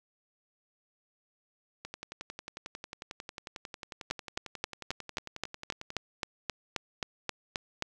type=two click trains; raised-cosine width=0.2 ms; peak=-14 / -23 dBFS; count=15 / 46; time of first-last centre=4.11-7.824 / 1.85-5.904 s; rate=3.77 / 11.1 Hz; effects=none